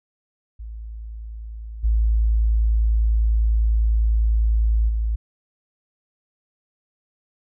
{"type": "tone with level steps", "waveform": "sine", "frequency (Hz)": 55, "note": "A1", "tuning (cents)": 0, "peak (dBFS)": [-31, -15, -19], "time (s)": [0.59, 5.16], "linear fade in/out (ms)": 10, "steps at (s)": [1.83, 4.88], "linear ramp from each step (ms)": 20, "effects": []}